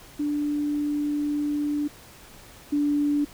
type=tone pair in turn; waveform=sine; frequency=293.7 / 291.3 Hz; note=D4 / D4; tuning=0 / -14 cents; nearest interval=unison; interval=14 cents; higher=first; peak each=-23 / -20 dBFS; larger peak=second; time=0.19-1.88 / 2.72-3.25 s; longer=first; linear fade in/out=10 ms; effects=pink hiss -48 dBFS RMS until 3.33 s